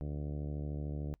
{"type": "harmonic tone", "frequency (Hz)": 73.42, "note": "D2", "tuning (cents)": 0, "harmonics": [1, 2, 3, 4, 5, 6, 7, 8, 9, 10], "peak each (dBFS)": [-39, -39, -48, -46, -52, -52, -55, -55, -60, -64], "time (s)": [0.01, 1.14], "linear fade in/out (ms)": 0, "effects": ["noise-tail reverb RT60 0.1 s tail -24 dB re dry", "added 46 Hz sine -70 dBFS peak until 1.2 s"]}